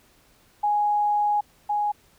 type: tone pair in turn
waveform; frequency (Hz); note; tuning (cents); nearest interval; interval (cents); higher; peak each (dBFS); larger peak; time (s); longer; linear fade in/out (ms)
sine; 830.6 / 830.6; G#5 / G#5; 0 / 0; unison; 0; neither; -19 / -21; first; 0.63-1.41 / 1.69-1.92; first; 10
effects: pink hiss -59 dBFS RMS until 2.18 s